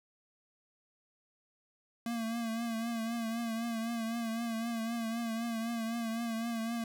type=tone with vibrato; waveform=square; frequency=229.3 Hz; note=A#3; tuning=28 cents flat; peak=-34 dBFS; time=2.06-6.84 s; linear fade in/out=2 ms; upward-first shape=triangle; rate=3.9 Hz; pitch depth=57 cents each way; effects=none